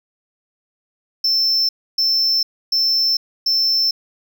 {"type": "tone bursts", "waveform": "triangle", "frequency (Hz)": 5330, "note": "E8", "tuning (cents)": 18, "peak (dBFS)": -13, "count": 4, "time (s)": [1.24, 3.91], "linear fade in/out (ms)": 5, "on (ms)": 450, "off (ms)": 290, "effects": []}